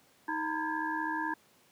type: tone cluster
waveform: sine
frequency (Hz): 314.5 / 918 / 994 / 1618 / 1690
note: D#4 / A#5 / B5 / G#6 / G#6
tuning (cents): +19 / -27 / +11 / -46 / +30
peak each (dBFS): -37 / -35 / -39 / -38 / -39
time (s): 0.28-1.34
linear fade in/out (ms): 5
effects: pink hiss -64 dBFS RMS until 1.71 s + high-pass 150 Hz 12 dB/octave